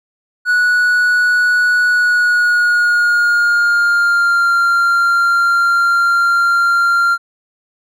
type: tone with pitch glide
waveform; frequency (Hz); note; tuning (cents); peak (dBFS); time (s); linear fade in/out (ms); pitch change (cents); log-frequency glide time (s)
triangle; 1469 to 1386.6; F#6 to F6; -13 to -13; -8; 0.45-7.18; 50; -100; 1.88-4.53
effects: none